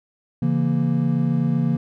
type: chord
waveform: triangle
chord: A# diminished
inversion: first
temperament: just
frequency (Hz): 139.85 / 167.82 / 233.1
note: C#3 / E3 / A#3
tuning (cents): +16 / +31 / 0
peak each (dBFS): -20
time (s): 0.42-1.77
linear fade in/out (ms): 5
effects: none